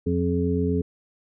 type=harmonic tone with a mistuned harmonic; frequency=88.3 Hz; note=F2; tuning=20 cents sharp; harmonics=1 / 2 / 3 / 5; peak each=-26 / -26 / -26 / -26 dBFS; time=0.06-0.82 s; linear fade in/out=10 ms; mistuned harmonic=5; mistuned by=-65 cents; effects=none